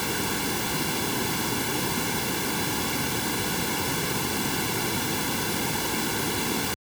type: noise with comb filter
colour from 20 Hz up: pink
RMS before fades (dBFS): -27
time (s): 0-6.74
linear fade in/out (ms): 0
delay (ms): 1.6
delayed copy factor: -0.7
effects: high-pass 80 Hz 12 dB/octave